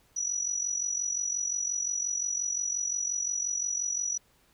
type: tone with amplitude modulation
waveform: sine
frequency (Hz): 5870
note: F#8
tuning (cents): -15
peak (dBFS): -25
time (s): 0.16-4.18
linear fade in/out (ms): 10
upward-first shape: sine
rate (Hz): 45.7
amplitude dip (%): 70
effects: pink hiss -65 dBFS RMS until 4.53 s